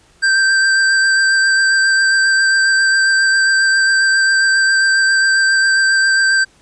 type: tone with vibrato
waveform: square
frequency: 1568 Hz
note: G6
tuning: in tune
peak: -11 dBFS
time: 0.22-6.45 s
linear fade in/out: 20 ms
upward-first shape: sine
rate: 7.4 Hz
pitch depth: 14 cents each way
effects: pink hiss -51 dBFS RMS until 6.61 s + resampled to 22050 Hz